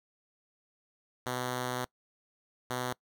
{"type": "tone pair in turn", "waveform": "5% pulse", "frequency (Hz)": [125.5, 125.5], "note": ["B2", "B2"], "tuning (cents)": [28, 28], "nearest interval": "unison", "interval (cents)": 0, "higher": "neither", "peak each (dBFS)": -21, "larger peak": "neither", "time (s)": [[1.26, 1.85], [2.7, 2.93]], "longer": "first", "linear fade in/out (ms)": 5, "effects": ["noise-tail reverb RT60 0.1 s tail -23 dB re dry"]}